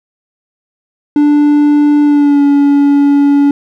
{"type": "tone with pitch glide", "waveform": "triangle", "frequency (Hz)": [293.7, 284.2], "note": ["D4", "C#4"], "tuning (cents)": [0, 43], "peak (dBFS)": -3, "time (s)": [1.16, 3.51], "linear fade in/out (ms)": 2, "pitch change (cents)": -57, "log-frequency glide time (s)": [2.03, 2.42], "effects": []}